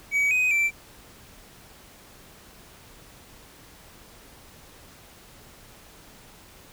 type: tone with pitch steps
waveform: triangle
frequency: 2269 / 2506 / 2340 Hz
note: C#7 / D#7 / D7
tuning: +40 / +12 / -7 cents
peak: -18 dBFS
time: 0.11-0.71 s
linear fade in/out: 50 ms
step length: 200 ms
effects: pink hiss -50 dBFS RMS until 6.72 s